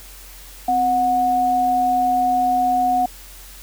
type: tone pair together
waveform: sine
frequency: 258.4 / 732 Hz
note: C4 / F#5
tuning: -21 / -19 cents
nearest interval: octave + tritone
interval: 1802 cents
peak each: -26 / -15 dBFS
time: 0.68-3.06 s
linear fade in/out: 5 ms
effects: added 45 Hz sine -41 dBFS peak until 3.62 s + white hiss -42 dBFS RMS until 3.62 s